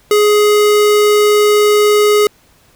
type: tone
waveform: square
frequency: 418.1 Hz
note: G#4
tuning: 12 cents sharp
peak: -8 dBFS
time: 0.11-2.27 s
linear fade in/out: 2 ms
effects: pink hiss -50 dBFS RMS until 2.75 s